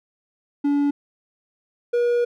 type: tone pair in turn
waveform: triangle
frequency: 286.3 / 479.8 Hz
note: D4 / A#4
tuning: -44 / +50 cents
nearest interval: major sixth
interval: 894 cents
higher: second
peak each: -15 dBFS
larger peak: neither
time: 0.64-0.91 / 1.93-2.25 s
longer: second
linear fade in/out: 10 ms
effects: none